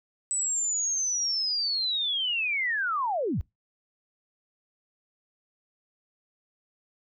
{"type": "linear sweep", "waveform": "sine", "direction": "down", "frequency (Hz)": [8030, 50.3], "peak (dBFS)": -25, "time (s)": [0.31, 3.41], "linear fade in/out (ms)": 0, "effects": ["noise-tail reverb RT60 0.2 s tail -24 dB re dry"]}